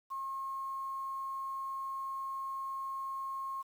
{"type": "tone with quantisation", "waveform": "sine", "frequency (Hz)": 1077, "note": "C6", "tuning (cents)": 50, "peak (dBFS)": -36, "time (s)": [0.1, 3.63], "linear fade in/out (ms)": 20, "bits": 10, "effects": []}